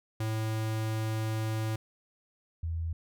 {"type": "tone pair in turn", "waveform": ["square", "sine"], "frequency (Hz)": [110, 82.41], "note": ["A2", "E2"], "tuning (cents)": [0, 0], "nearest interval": "perfect fourth", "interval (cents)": 500, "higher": "first", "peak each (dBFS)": [-30, -30], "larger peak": "neither", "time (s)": [[0.2, 1.76], [2.63, 2.93]], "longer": "first", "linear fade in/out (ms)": 5, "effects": []}